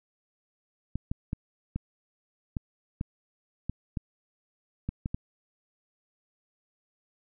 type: clicks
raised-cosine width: 5 ms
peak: -18 dBFS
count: 11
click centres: 0.956 / 1.115 / 1.331 / 1.76 / 2.568 / 3.011 / 3.696 / 3.972 / 4.89 / 5.059 / 5.145 s
effects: none